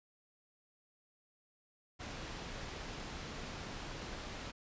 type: low-pass noise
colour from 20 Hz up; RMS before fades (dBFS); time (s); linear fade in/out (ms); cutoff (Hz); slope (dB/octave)
pink; -45; 1.99-4.52; 20; 6100; 12
effects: resampled to 16000 Hz